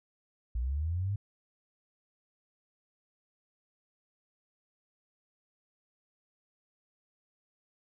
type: linear sweep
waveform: sine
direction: up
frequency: 55.5 to 103.83 Hz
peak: -29 dBFS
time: 0.55-1.16 s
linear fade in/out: 5 ms
effects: none